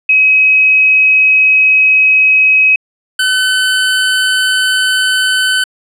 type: tone pair in turn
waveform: sine / 25% pulse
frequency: 2544 / 1516 Hz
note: D#7 / F#6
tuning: +38 / +42 cents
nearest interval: major sixth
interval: 896 cents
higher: first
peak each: -5 / -6 dBFS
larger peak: first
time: 0.09-2.76 / 3.19-5.64 s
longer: first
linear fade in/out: 5 ms
effects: low-pass 12000 Hz 12 dB/octave